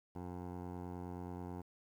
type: tone with low-pass filter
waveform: 15% pulse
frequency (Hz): 89.4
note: F2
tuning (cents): +41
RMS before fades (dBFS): -45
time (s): 0.15-1.62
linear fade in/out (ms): 10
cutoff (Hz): 800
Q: 1.7
effects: 11-bit